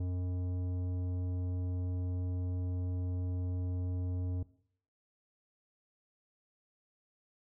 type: tone with tanh clipping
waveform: sine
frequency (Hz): 90.3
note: F#2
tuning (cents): -42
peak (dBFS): -34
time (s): 0-4.43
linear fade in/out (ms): 5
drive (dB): 12
effects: noise-tail reverb RT60 0.6 s tail -18 dB re dry